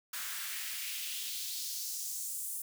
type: noise with high-pass filter sweep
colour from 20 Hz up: white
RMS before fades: -39 dBFS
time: 0.13-2.62 s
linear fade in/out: 5 ms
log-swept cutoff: 1300 to 9700 Hz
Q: 1.8
effects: none